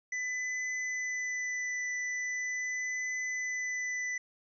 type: tone with vibrato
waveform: square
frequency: 1998 Hz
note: B6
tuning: 20 cents sharp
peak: -33 dBFS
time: 0.12-4.18 s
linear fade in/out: 5 ms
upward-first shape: triangle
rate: 0.41 Hz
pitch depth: 10 cents each way
effects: resampled to 16000 Hz